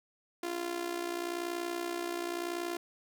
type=tone with amplitude modulation; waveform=sawtooth; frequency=345.9 Hz; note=F4; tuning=17 cents flat; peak=-27 dBFS; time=0.43-2.77 s; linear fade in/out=5 ms; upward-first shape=sine; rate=60.9 Hz; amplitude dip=70%; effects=none